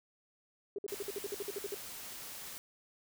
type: tone bursts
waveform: sine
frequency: 402.8 Hz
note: G4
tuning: 47 cents sharp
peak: -35 dBFS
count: 13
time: 0.76-1.745 s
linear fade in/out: 2 ms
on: 25 ms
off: 55 ms
type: noise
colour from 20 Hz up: white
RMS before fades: -46 dBFS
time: 0.88-2.58 s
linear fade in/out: 0 ms
effects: none